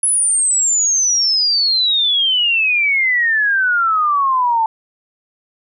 sine exponential sweep, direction down, 10390 to 878 Hz, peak -12 dBFS, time 0.03-4.66 s, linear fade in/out 2 ms, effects none

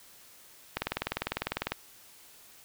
click train, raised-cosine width 0.3 ms, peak -13 dBFS, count 20, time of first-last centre 0.77-1.72 s, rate 20 Hz, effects white hiss -55 dBFS RMS until 2.64 s

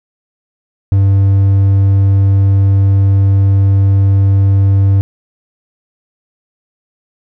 triangle tone, 98 Hz, G2, in tune, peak -4 dBFS, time 0.92-5.01 s, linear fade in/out 0 ms, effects none

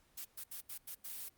blue noise bursts at uneven times, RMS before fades -45 dBFS, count 6, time 0.17-0.25 / 0.37-0.44 / 0.51-0.61 / 0.69-0.78 / 0.87-0.95 / 1.04-1.29 s, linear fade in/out 10 ms, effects pink hiss -71 dBFS RMS until 1.37 s + Opus 48 kbps

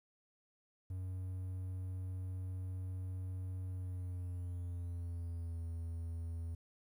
triangle tone with pitch glide, 92.5 to 83.37 Hz, F#2 to E2, 0 to +20 cents, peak -37 dBFS, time 0.9-6.55 s, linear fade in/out 5 ms, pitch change -180 cents, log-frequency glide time 3.66-5.61 s, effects 12-bit

